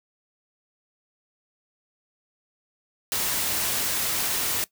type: noise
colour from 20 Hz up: white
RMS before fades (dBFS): -26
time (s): 3.12-4.64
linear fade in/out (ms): 0
effects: noise-tail reverb RT60 0.1 s tail -19 dB re dry